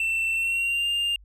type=tone with pitch glide; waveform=triangle; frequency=2683 to 2803 Hz; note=E7 to F7; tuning=+30 to +6 cents; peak=-21 dBFS; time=0-1.16 s; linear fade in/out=2 ms; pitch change=+76 cents; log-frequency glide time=0.32-0.88 s; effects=added 50 Hz sine -48 dBFS peak until 1.24 s